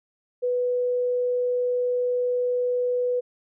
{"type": "tone", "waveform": "sine", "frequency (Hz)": 493.9, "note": "B4", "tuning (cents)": 0, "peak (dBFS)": -21, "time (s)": [0.42, 3.21], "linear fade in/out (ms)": 20, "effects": []}